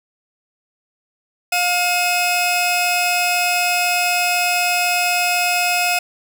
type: tone pair together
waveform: sawtooth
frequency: 710 / 2552 Hz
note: F5 / D#7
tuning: +28 / +43 cents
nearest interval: octave + minor seventh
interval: 2215 cents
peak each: -15 dBFS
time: 1.52-5.99 s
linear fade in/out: 5 ms
effects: none